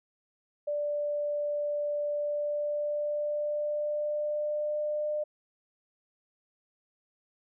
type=tone with pitch glide; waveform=sine; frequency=587.3 to 600.7 Hz; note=D5 to D5; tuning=0 to +39 cents; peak=-28 dBFS; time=0.67-5.24 s; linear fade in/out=10 ms; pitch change=+39 cents; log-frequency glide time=2.11-5.09 s; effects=none